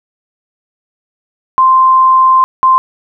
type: tone bursts at uneven times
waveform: sine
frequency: 1044 Hz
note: C6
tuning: 4 cents flat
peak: -4 dBFS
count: 2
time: 1.58-2.44 / 2.63-2.78 s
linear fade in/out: 0 ms
effects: none